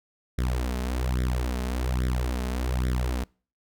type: tone with flanger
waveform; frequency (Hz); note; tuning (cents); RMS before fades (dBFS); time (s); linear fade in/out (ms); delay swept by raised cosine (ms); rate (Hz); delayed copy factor
sawtooth; 62.5; B1; +21; -27; 0.38-3.24; 5; 0.54 to 4.74; 1.2; +1
effects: noise-tail reverb RT60 0.4 s tail -26 dB re dry